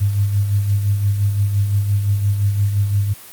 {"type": "tone with tremolo", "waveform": "sine", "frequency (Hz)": 101.1, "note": "G#2", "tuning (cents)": -46, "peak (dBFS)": -12, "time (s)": [0, 3.14], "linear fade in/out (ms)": 20, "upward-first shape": "sine", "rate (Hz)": 5.8, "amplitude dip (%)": 50, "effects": ["white hiss -39 dBFS RMS until 3.32 s", "Opus 32 kbps"]}